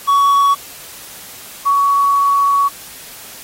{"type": "tone pair in turn", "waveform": ["triangle", "sine"], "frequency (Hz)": [1123, 1123], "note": ["C#6", "C#6"], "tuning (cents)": [22, 22], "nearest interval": "unison", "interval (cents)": 0, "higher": "neither", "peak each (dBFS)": [-7, -10], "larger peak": "first", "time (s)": [[0.07, 0.55], [1.65, 2.69]], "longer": "second", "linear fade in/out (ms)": 20, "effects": ["white hiss -35 dBFS RMS until 3.43 s", "AAC 48 kbps"]}